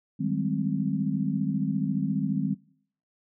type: chord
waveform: sine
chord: Ab major seventh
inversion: second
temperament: equal with one note detuned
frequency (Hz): 155.56 / 193.08 / 207.7 / 261.6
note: Eb3 / G3 / Ab3 / C4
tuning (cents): 0 / -26 / 0 / 0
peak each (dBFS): -30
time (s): 0.19-2.55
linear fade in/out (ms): 20
effects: noise-tail reverb RT60 0.6 s tail -21 dB re dry